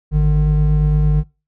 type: tone pair together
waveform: triangle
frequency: 53.14 / 150.6 Hz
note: G#1 / D3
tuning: +40 / +44 cents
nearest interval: octave + tritone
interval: 1804 cents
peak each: -12 dBFS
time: 0.11-1.24 s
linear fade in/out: 50 ms
effects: noise-tail reverb RT60 0.3 s tail -24 dB re dry